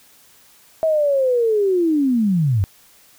sine linear sweep, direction down, 650 to 89.1 Hz, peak -14 dBFS, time 0.83-2.64 s, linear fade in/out 0 ms, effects white hiss -51 dBFS RMS until 3.18 s

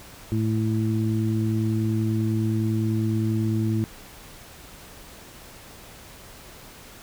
harmonic tone, 110 Hz, A2, in tune, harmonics 1 / 2 / 3, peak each -23 / -26 / -28 dBFS, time 0.32-3.84 s, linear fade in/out 0 ms, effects pink hiss -45 dBFS RMS until 7.02 s

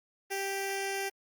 10% pulse tone with notch filter, 392 Hz, G4, in tune, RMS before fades -34 dBFS, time 0.3-1.1 s, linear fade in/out 20 ms, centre 1200 Hz, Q 1.8, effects Opus 32 kbps

